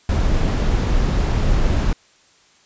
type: noise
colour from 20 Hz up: brown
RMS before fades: -17 dBFS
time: 0.09-1.93 s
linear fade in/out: 2 ms
effects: white hiss -54 dBFS RMS until 2.65 s + resampled to 16000 Hz